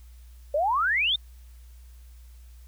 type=exponential sweep; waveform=sine; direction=up; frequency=555 to 3729 Hz; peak=-21 dBFS; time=0.54-1.16 s; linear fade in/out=5 ms; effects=added 60 Hz sine -45 dBFS peak until 2.67 s + white hiss -62 dBFS RMS until 2.67 s